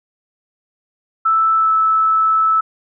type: tone with pitch glide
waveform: sine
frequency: 1318.5 to 1308.6 Hz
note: E6 to E6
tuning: 0 to -13 cents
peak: -11 dBFS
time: 1.25-2.61 s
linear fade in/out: 10 ms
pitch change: -13 cents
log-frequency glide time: 1.56-1.71 s
effects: none